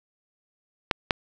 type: clicks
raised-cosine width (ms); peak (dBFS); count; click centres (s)
0.3; -4; 2; 0.912 / 1.108
effects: none